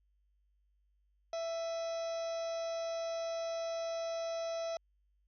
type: harmonic tone with a mistuned harmonic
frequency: 663 Hz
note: E5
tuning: 10 cents sharp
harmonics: 1 / 2 / 3 / 4 / 5 / 6 / 7 / 8 / 9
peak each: -35 / -50 / -57 / -56 / -57 / -54 / -63 / -54 / -54 dBFS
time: 1.33-4.77 s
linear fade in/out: 2 ms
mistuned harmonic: 4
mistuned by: -88 cents
effects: added 50 Hz sine -70 dBFS peak until 5.27 s